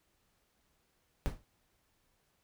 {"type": "noise with exponential decay", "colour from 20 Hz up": "brown", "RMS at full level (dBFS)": -30, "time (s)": [1.26, 1.44], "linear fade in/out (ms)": 0, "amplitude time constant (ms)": 39, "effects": ["pink hiss -75 dBFS RMS until 2.43 s"]}